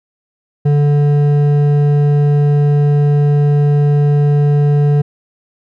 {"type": "tone with hard clipping", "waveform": "sine", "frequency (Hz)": 145.6, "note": "D3", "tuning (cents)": -15, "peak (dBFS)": -10, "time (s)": [0.65, 5.02], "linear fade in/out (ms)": 10, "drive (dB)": 8, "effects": []}